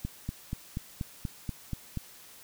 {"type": "click train", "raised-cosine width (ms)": 5, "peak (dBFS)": -20, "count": 9, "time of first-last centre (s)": [0.05, 1.973], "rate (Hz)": 4.16, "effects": ["white hiss -52 dBFS RMS until 2.43 s"]}